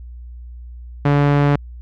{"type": "tone", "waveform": "sawtooth", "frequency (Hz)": 143.8, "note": "D3", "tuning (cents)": -36, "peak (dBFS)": -8, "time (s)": [1.05, 1.56], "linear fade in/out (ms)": 5, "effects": ["added 60 Hz sine -32 dBFS peak until 1.81 s", "low-pass 2000 Hz 12 dB/octave"]}